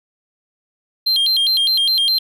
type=tone with vibrato; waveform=triangle; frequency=3647 Hz; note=A#7; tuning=39 cents flat; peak=-12 dBFS; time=1.06-2.19 s; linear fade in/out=10 ms; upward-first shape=square; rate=4.9 Hz; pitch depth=220 cents each way; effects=none